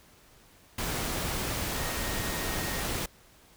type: tone in noise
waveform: sine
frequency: 1864.7 Hz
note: A#6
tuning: in tune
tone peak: -41 dBFS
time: 1.76-2.83 s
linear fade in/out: 5 ms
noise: pink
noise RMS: -32 dBFS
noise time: 0.78-3.06 s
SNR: -12 dB
effects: pink hiss -58 dBFS RMS until 3.56 s